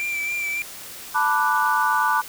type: tone with vibrato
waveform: triangle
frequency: 2349 Hz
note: D7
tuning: in tune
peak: -22 dBFS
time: 0-0.62 s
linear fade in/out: 0 ms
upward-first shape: sine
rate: 3.6 Hz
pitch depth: 28 cents each way
type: chord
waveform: sine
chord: B minor seventh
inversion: third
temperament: equal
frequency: 880 / 987.8 / 1174.7 / 1480 Hz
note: A5 / B5 / D6 / F#6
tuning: 0 / 0 / 0 / 0 cents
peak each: -23 dBFS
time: 1.14-2.22 s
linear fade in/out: 20 ms
effects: white hiss -38 dBFS RMS until 2.28 s